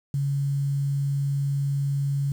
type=tone with quantisation; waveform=sine; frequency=140 Hz; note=C#3; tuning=18 cents sharp; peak=-22 dBFS; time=0.14-2.32 s; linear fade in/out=2 ms; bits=8; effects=none